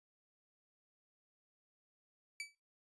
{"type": "tone with exponential decay", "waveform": "sawtooth", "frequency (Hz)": 2302, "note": "D7", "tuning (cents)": -35, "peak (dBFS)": -34, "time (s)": [2.4, 2.55], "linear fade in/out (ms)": 1, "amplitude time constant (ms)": 31, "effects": ["noise-tail reverb RT60 0.3 s tail -26 dB re dry", "resampled to 24000 Hz"]}